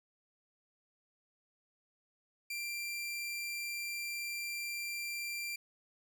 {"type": "tone", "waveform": "sawtooth", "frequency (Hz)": 2367, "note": "D7", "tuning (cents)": 13, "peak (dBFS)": -34, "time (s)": [2.5, 5.56], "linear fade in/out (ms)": 5, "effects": []}